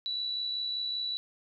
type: tone with amplitude modulation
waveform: sine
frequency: 3944 Hz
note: B7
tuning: 3 cents flat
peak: -29 dBFS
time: 0.06-1.17 s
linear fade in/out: 0 ms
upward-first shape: sine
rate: 65.2 Hz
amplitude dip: 35%
effects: none